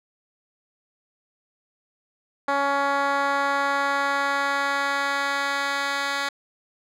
10% pulse tone with band-pass filter sweep, 280 Hz, C#4, 18 cents sharp, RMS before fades -24 dBFS, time 2.48-6.29 s, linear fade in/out 5 ms, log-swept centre 940 to 2700 Hz, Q 0.87, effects none

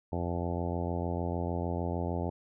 harmonic tone, 86.6 Hz, F2, 14 cents flat, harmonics 1 / 2 / 3 / 4 / 5 / 6 / 7 / 8 / 9 / 10, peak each -34 / -37 / -39 / -40 / -41 / -42 / -42 / -43 / -44 / -44 dBFS, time 0.12-2.3 s, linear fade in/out 5 ms, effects none

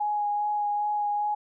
sine tone with vibrato, 830.6 Hz, G#5, in tune, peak -24 dBFS, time 0-1.35 s, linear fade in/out 10 ms, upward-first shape sine, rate 2.5 Hz, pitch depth 13 cents each way, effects none

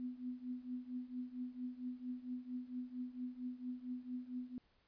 sine tone with tremolo, 250 Hz, B3, 21 cents sharp, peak -38 dBFS, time 0-4.58 s, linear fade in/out 0 ms, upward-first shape triangle, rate 4.4 Hz, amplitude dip 90%, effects pink hiss -75 dBFS RMS until 4.87 s + resampled to 11025 Hz

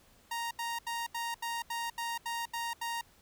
sawtooth tone bursts, 932.3 Hz, A#5, in tune, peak -30 dBFS, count 10, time 0.31-3.012 s, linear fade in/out 5 ms, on 200 ms, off 78 ms, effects pink hiss -63 dBFS RMS until 3.21 s

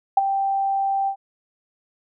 sine tone with ADSR envelope, 784 Hz, G5, in tune, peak -9 dBFS, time 0.17-1.16 s, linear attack 5 ms, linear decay 23 ms, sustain -10 dB, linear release 83 ms, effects none

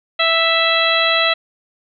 harmonic tone, 659.3 Hz, E5, in tune, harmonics 1 / 2 / 3 / 4 / 5 / 6, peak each -20 / -20 / -20 / -20 / -20 / -20 dBFS, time 0.19-1.34 s, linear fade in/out 10 ms, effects none

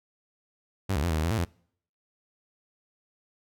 sawtooth tone with pitch steps, 97.2 / 71.5 / 86.7 / 79 / 77.9 / 84.3 / 112.8 / 86 Hz, G2 / D2 / F2 / D#2 / D#2 / E2 / A2 / F2, -14 / -46 / -12 / +27 / +3 / +39 / +44 / -26 cents, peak -21 dBFS, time 0.89-1.45 s, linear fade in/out 10 ms, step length 70 ms, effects noise-tail reverb RT60 0.6 s tail -25 dB re dry

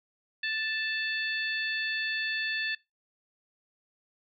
harmonic tone, 880 Hz, A5, in tune, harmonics 2 / 3 / 4 / 5, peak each -31 / -35 / -37 / -39 dBFS, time 0.43-2.75 s, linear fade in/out 5 ms, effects noise-tail reverb RT60 0.2 s tail -21 dB re dry

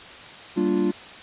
triangle chord, G minor seventh, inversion none, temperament equal with one note detuned, 194.98 / 233.1 / 293.7 / 349.2 Hz, G3 / Bb3 / D4 / F4, -9 / 0 / 0 / 0 cents, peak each -23 / -26 / -23 / -21 dBFS, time 0.56-0.92 s, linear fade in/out 20 ms, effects white hiss -41 dBFS RMS until 1.22 s + resampled to 8000 Hz

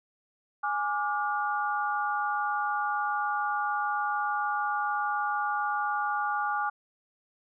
sine chord, D diminished, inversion second, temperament equal with one note detuned, 830.6 / 1174.7 / 1427.9 Hz, Ab5 / D6 / F6, 0 / 0 / +38 cents, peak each -30 / -31 / -32 dBFS, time 0.63-6.7 s, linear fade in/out 10 ms, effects none

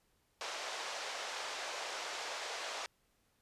pink band-pass noise, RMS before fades -42 dBFS, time 0.41-2.86 s, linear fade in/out 0 ms, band 520 to 6800 Hz, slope 24 dB/octave, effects pink hiss -75 dBFS RMS until 3.41 s + resampled to 32000 Hz

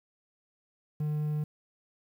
triangle tone, 150.9 Hz, D3, 47 cents sharp, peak -26 dBFS, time 1-1.44 s, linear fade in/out 5 ms, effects 10-bit

